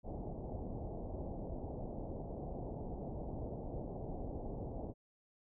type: low-pass noise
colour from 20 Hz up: pink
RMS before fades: -43 dBFS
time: 0.03-4.94 s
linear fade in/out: 50 ms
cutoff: 790 Hz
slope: 48 dB/octave
effects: none